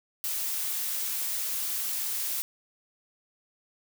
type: noise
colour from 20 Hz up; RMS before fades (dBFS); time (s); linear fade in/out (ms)
blue; -31; 0.24-2.42; 0
effects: none